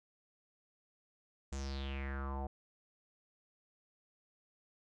square tone with low-pass filter sweep, 68.2 Hz, C#2, 28 cents flat, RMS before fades -40 dBFS, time 1.52-2.47 s, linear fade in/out 5 ms, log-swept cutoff 7500 to 710 Hz, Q 5.6, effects none

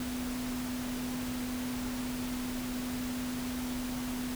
sine tone in noise, 250 Hz, B3, 21 cents sharp, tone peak -34 dBFS, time 0-4.35 s, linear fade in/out 2 ms, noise pink, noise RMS -41 dBFS, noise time 0-4.35 s, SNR +4 dB, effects none

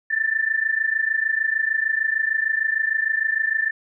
sine tone pair together, 1760 / 1786.6 Hz, A6 / A6, 0 / +26 cents, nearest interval unison, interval 26 cents, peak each -22 dBFS, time 0.1-3.71 s, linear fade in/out 10 ms, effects none

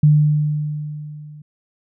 sine tone with level ramp, 150 Hz, D3, 37 cents sharp, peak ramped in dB -7 to -36 dBFS, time 0.03-1.42 s, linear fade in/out 5 ms, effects none

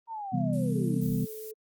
sine linear sweep, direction down, 936 to 220 Hz, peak -34 dBFS, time 0.07-1.04 s, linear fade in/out 50 ms
sine chord, C major seventh, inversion none, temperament equal with one note detuned, 130.81 / 164.81 / 197.13 / 246.9 Hz, C3 / E3 / G3 / B3, 0 / 0 / +10 / 0 cents, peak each -31 dBFS, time 0.32-1.26 s, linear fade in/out 20 ms
violet noise, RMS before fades -45 dBFS, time 0.53-1.51 s, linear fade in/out 0 ms
sine tone with pitch glide, 446.5 to 435.5 Hz, A4 to A4, +25 to -18 cents, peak -39 dBFS, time 0.72-1.54 s, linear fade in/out 20 ms, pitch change -43 cents, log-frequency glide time 1.03-1.31 s
effects Opus 32 kbps

